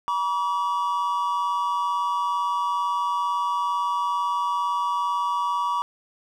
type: tone pair together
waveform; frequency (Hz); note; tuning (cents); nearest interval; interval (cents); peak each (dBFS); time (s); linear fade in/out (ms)
triangle; 963 / 1145.2; B5 / D6; -44 / -44; minor third; 300; -23; 0.08-5.82; 0
effects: none